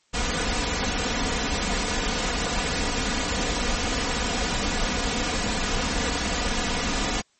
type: noise with comb filter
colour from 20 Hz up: pink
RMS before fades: -25 dBFS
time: 0.13-7.22 s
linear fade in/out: 20 ms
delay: 4.1 ms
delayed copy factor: +0.6
effects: white hiss -65 dBFS RMS until 7.39 s + MP3 32 kbps